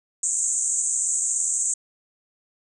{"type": "band-pass noise", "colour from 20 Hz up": "white", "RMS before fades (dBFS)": -24, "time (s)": [0.23, 1.74], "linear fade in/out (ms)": 5, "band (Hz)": [6600, 8400], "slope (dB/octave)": 96, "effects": []}